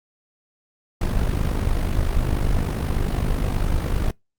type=noise with amplitude modulation; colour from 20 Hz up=brown; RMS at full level=-18 dBFS; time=1.01-4.11 s; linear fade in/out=5 ms; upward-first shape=sine; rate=50.2 Hz; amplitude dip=65%; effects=noise-tail reverb RT60 0.2 s tail -26 dB re dry + Opus 48 kbps